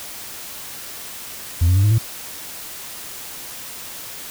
sine tone with pitch steps, 84.9 / 90.99 / 97.52 / 104.52 / 112.03 Hz, F2 / F#2 / G2 / G#2 / A2, -48 / -28 / -8 / +12 / +32 cents, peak -9 dBFS, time 1.61-1.985 s, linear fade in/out 10 ms, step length 75 ms, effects tanh soft clip ceiling -11 dBFS + white hiss -34 dBFS RMS until 4.3 s

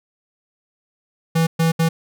square tone bursts at uneven times, 163.9 Hz, E3, 10 cents flat, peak -15 dBFS, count 3, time 1.35-1.47 / 1.59-1.72 / 1.79-1.89 s, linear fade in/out 10 ms, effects none

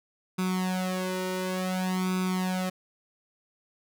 sawtooth tone with flanger, 185 Hz, F#3, in tune, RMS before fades -29 dBFS, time 0.38-2.7 s, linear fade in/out 10 ms, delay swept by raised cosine 0.81 to 2.11 ms, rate 0.56 Hz, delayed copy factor +0.9, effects none

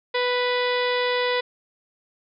harmonic tone, 493.9 Hz, B4, in tune, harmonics 1 / 2 / 3 / 4 / 5 / 6 / 7 / 8 / 9 / 10, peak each -23 / -28 / -34 / -28 / -35 / -37 / -32 / -35 / -42 / -41 dBFS, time 0.14-1.41 s, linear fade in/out 10 ms, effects none

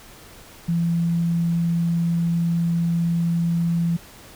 sine tone, 169 Hz, E3, 43 cents sharp, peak -18 dBFS, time 0.68-3.97 s, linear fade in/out 10 ms, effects pink hiss -45 dBFS RMS until 4.35 s

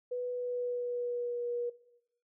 sine tone with pitch glide, 493.9 to 480.4 Hz, B4 to B4, 0 to -48 cents, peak -32 dBFS, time 0.11-1.7 s, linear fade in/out 10 ms, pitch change -48 cents, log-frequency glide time 0.3-1.47 s, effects noise-tail reverb RT60 0.8 s tail -17 dB re dry

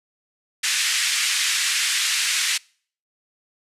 pink band-pass noise, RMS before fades -22 dBFS, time 0.63-2.58 s, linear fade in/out 10 ms, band 1800 to 9500 Hz, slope 24 dB/octave, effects noise-tail reverb RT60 0.5 s tail -26 dB re dry + resampled to 32000 Hz

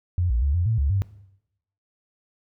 sine tone with pitch steps, 88.5 / 58.3 / 70.4 / 87.6 / 112.1 / 70.1 / 97.8 Hz, F2 / A#1 / C#2 / F2 / A2 / C#2 / G2, +23 / +1 / +27 / +6 / +33 / +20 / -4 cents, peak -19 dBFS, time 0.18-1.02 s, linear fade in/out 0 ms, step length 120 ms, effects noise-tail reverb RT60 0.8 s tail -18 dB re dry

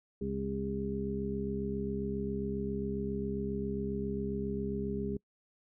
harmonic tone, 67.4 Hz, C#2, 48 cents flat, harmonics 1 / 2 / 3 / 4 / 6, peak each -42 / -42 / -36 / -42 / -37 dBFS, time 0.21-5.17 s, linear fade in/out 5 ms, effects noise-tail reverb RT60 0.1 s tail -25 dB re dry

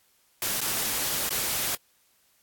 white noise with dropouts, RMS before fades -28 dBFS, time 0.42-1.75 s, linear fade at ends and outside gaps 1 ms, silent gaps 0.604-0.614 / 1.292-1.307 s, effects white hiss -65 dBFS RMS until 2.42 s + AAC 64 kbps

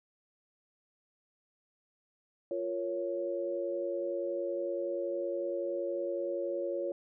sine chord, Bb minor, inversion second, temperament equal with one note detuned, 349.2 / 463.7 / 554.4 Hz, F4 / Bb4 / Db5, 0 / -9 / 0 cents, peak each -36 / -40 / -34 dBFS, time 2.51-6.92 s, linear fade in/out 2 ms, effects none

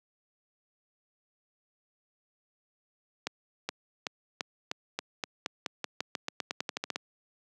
accelerating click train, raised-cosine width 0.2 ms, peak -14 dBFS, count 21, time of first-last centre 3.27-6.959 s, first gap 420 ms, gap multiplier 0.9, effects high-pass 200 Hz 12 dB/octave

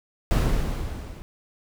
brown noise with level ramp, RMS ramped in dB -18 to -39 dBFS, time 0.31-1.22 s, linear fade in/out 0 ms, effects none

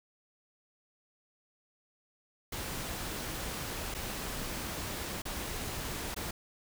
pink noise with dropouts, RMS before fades -38 dBFS, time 2.52-6.31 s, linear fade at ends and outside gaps 5 ms, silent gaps 3.942-3.947 / 5.22-5.253 / 6.145-6.163 s, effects none

